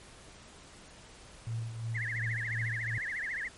sine tone with tremolo, 114.2 Hz, A#2, 35 cents flat, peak -31 dBFS, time 1.47-2.98 s, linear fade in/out 0 ms, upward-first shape triangle, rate 2.8 Hz, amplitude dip 65%
sine tone with vibrato, 1864.7 Hz, A#6, in tune, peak -33 dBFS, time 1.94-3.49 s, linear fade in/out 20 ms, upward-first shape triangle, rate 14 Hz, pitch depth 260 cents each way
effects pink hiss -53 dBFS RMS until 3.57 s + MP3 48 kbps

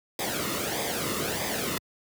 pink noise with flanger, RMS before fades -30 dBFS, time 0.19-1.78 s, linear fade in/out 2 ms, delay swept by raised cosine 0.7 to 1.28 ms, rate 1.6 Hz, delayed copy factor -0.65, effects high-pass 80 Hz 12 dB/octave

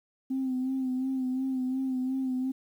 sine tone with vibrato, 260 Hz, C4, 11 cents flat, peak -26 dBFS, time 0.3-2.52 s, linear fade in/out 10 ms, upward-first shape sine, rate 2.8 Hz, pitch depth 39 cents each way, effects tanh soft clip ceiling -23 dBFS + 10-bit

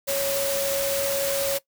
sine tone in noise, 554.4 Hz, C#5, in tune, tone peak -24 dBFS, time 0.07-1.59 s, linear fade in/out 20 ms, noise white, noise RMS -28 dBFS, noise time 0.07-1.59 s, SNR +1 dB, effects noise-tail reverb RT60 0.1 s tail -19 dB re dry

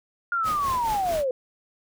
sine linear sweep, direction down, 1421 to 492 Hz, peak -22 dBFS, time 0.32-1.31 s, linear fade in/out 2 ms
pink noise with tremolo, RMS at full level -34 dBFS, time 0.43-1.25 s, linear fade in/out 50 ms, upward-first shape sine, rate 4.6 Hz, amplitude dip 60%
effects none

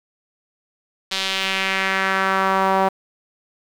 sawtooth tone with band-pass filter sweep, 191.7 Hz, G3, 38 cents flat, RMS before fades -20 dBFS, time 1.11-2.89 s, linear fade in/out 10 ms, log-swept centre 3900 to 820 Hz, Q 1.9, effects 7-bit

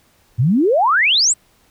sine exponential sweep, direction up, 107.8 to 8372 Hz, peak -11 dBFS, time 0.38-1.34 s, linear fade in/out 20 ms, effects pink hiss -56 dBFS RMS until 1.7 s

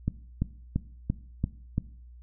click train, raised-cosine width 5 ms, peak -13 dBFS, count 6, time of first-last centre 0.08-1.781 s, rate 2.94 Hz, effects noise-tail reverb RT60 0.6 s tail -19 dB re dry + added 60 Hz sine -46 dBFS peak until 2.22 s

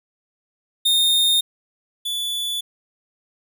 45% pulse tone pair in turn, 3666 / 3460 Hz, A#7 / A7, -30 / -30 cents, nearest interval minor second, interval 100 cents, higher first, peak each -15 / -23 dBFS, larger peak first, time 0.85-1.41 / 2.05-2.61 s, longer neither, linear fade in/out 10 ms, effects none

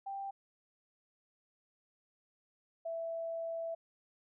sine tone pair in turn, 787 / 661.8 Hz, G5 / E5, +7 / +7 cents, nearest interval minor third, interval 300 cents, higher first, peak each -38 / -36 dBFS, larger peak second, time 0.06-0.31 / 2.85-3.75 s, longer second, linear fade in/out 10 ms, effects none

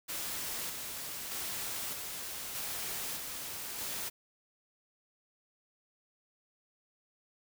white noise with tremolo, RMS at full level -38 dBFS, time 0.08-4.1 s, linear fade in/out 20 ms, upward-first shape square, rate 0.81 Hz, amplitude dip 30%, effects none

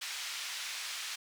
white band-pass noise, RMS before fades -40 dBFS, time 0.01-1.16 s, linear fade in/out 10 ms, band 1500 to 5200 Hz, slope 12 dB/octave, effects none

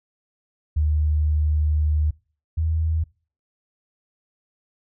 sine tone pair in turn, 76 / 80.15 Hz, D#2 / E2, -40 / -48 cents, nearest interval minor second, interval 92 cents, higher second, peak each -17 / -19 dBFS, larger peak first, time 0.76-2.11 / 2.57-3.04 s, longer first, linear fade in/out 10 ms, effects noise-tail reverb RT60 0.4 s tail -24 dB re dry

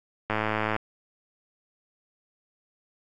click train, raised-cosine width 0.5 ms, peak -11 dBFS, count 51, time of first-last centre 0.3-0.763 s, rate 108 Hz, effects AAC 64 kbps

